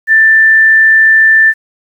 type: tone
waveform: sine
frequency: 1773 Hz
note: A6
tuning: 13 cents sharp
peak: -3 dBFS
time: 0.07-1.54 s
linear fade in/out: 50 ms
effects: 7-bit

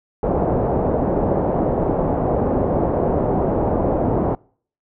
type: low-pass noise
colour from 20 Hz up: white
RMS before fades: -19 dBFS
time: 0.23-4.35 s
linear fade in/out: 2 ms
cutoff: 690 Hz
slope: 24 dB/octave
effects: noise-tail reverb RT60 0.5 s tail -26 dB re dry

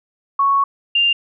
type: tone pair in turn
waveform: sine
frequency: 1108.7 / 2794 Hz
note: C#6 / F7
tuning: 0 / 0 cents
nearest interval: octave + major third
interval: 1600 cents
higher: second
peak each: -12 dBFS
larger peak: neither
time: 0.39-0.64 / 0.95-1.13 s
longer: first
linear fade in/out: 5 ms
effects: none

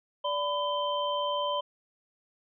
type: tone cluster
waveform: sine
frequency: 583 / 1003 / 3111 Hz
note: D5 / B5 / G7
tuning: -13 / +26 / -14 cents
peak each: -31 / -30 / -35 dBFS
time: 0.24-1.61 s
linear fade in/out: 10 ms
effects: none

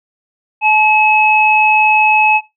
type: tone pair together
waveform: sine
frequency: 859 / 2574 Hz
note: A5 / E7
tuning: -42 / -42 cents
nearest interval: octave + perfect fifth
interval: 1900 cents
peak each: -11 dBFS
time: 0.61-2.41 s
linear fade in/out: 50 ms
effects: noise-tail reverb RT60 0.2 s tail -18 dB re dry

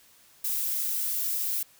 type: noise with flanger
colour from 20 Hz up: violet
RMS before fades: -29 dBFS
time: 0.44-1.63 s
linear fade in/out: 5 ms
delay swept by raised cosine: 1.6 to 7.1 ms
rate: 1.7 Hz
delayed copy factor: -0.6
effects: white hiss -58 dBFS RMS until 1.79 s

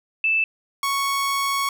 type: tone pair in turn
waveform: sine / sawtooth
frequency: 2637 / 1108.7 Hz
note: E7 / C#6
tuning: 0 / 0 cents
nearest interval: octave + minor third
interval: 1500 cents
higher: first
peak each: -17 dBFS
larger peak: neither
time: 0.24-0.44 / 0.83-1.69 s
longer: second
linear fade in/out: 2 ms
effects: none

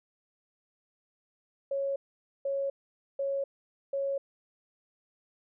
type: tone bursts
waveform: sine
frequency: 552 Hz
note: C#5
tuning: 7 cents flat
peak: -28 dBFS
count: 4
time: 1.71-4.18 s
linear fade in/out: 5 ms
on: 250 ms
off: 490 ms
effects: none

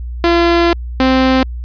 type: tone pair in turn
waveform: sawtooth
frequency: 341.4 / 261.1 Hz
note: F4 / C4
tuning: -39 / -3 cents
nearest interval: perfect fourth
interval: 464 cents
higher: first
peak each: -5 dBFS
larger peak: neither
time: 0.24-0.73 / 1-1.43 s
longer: first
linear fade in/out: 0 ms
effects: added 60 Hz sine -21 dBFS peak until 1.64 s + resampled to 11025 Hz

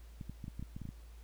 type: clicks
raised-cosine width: 5 ms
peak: -30 dBFS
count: 10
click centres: 0.212 / 0.296 / 0.442 / 0.481 / 0.595 / 0.626 / 0.765 / 0.817 / 0.854 / 0.89 s
effects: added 56 Hz sine -50 dBFS peak until 1.23 s + pink hiss -65 dBFS RMS until 1.23 s

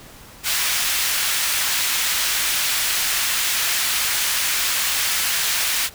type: high-pass noise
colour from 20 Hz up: pink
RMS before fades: -21 dBFS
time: 0.43-5.9 s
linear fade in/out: 50 ms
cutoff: 1800 Hz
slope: 12 dB/octave
effects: pink hiss -43 dBFS RMS until 5.94 s

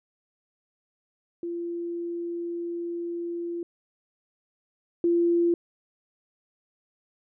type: tone pair in turn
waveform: sine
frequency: 342.8 / 342.8 Hz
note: F4 / F4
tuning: -32 / -32 cents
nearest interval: unison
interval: 0 cents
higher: neither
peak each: -29 / -19 dBFS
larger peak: second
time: 1.43-3.63 / 5.04-5.54 s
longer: first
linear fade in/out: 2 ms
effects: none

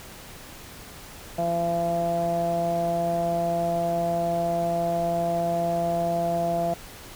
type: tone with low-pass filter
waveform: sawtooth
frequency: 170 Hz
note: F3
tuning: 46 cents flat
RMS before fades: -25 dBFS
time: 1.38-6.74 s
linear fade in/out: 5 ms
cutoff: 680 Hz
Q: 9.6
effects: pink hiss -43 dBFS RMS until 7.15 s

